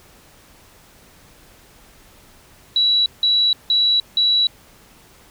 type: tone bursts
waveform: sine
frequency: 3919 Hz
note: B7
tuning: 14 cents flat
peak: -13 dBFS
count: 4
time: 2.76-4.47 s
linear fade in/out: 2 ms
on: 300 ms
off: 170 ms
effects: pink hiss -49 dBFS RMS until 5.3 s